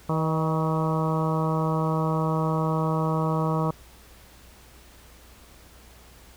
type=harmonic tone with a mistuned harmonic; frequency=159.4 Hz; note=D#3; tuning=42 cents sharp; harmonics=1 / 2 / 3 / 4 / 5 / 6 / 7 / 8; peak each=-24 / -32 / -31 / -33 / -36 / -33 / -32 / -37 dBFS; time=0.09-3.71 s; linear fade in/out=5 ms; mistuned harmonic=4; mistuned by=-35 cents; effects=added 60 Hz sine -52 dBFS peak until 6.36 s + pink hiss -52 dBFS RMS until 6.36 s